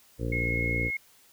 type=harmonic tone; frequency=58.27 Hz; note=A#1; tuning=in tune; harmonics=1 / 2 / 3 / 4 / 5 / 6 / 7 / 8 / 9; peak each=-32 / -32 / -40 / -40 / -37 / -42 / -43 / -38 / -41 dBFS; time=0.18-0.91 s; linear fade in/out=50 ms
type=tone; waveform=sine; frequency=2165 Hz; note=C#7; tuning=41 cents flat; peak=-28 dBFS; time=0.32-0.97 s; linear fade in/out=5 ms
effects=white hiss -59 dBFS RMS until 1.32 s